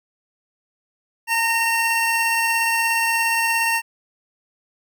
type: tone cluster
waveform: square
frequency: 912 / 1844 / 2719 Hz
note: A#5 / A#6 / F7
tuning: -38 / -19 / -47 cents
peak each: -23 dBFS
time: 1.27-3.82 s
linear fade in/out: 50 ms
effects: none